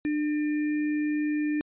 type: tone with sample-and-hold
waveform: sine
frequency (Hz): 299.5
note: D4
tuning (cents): +34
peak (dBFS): -24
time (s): 0.05-1.61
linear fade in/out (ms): 0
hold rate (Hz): 2100
effects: resampled to 8000 Hz